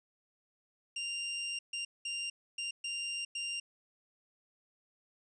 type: tone bursts at uneven times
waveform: sawtooth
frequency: 2787 Hz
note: F7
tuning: 4 cents flat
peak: -32 dBFS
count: 6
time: 0.96-1.59 / 1.73-1.85 / 2.05-2.3 / 2.58-2.71 / 2.84-3.25 / 3.35-3.6 s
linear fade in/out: 5 ms
effects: resampled to 22050 Hz